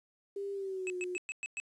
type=tone with pitch glide; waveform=sine; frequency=398.4 to 361.1 Hz; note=G4 to F#4; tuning=+28 to -42 cents; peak=-35 dBFS; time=0.36-1.17 s; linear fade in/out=5 ms; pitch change=-170 cents; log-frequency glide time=0.53-0.97 s
type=tone bursts; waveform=square; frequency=2588 Hz; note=E7; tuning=32 cents flat; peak=-36 dBFS; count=6; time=0.87-1.6 s; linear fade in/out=0 ms; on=30 ms; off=110 ms
effects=resampled to 24000 Hz + 11-bit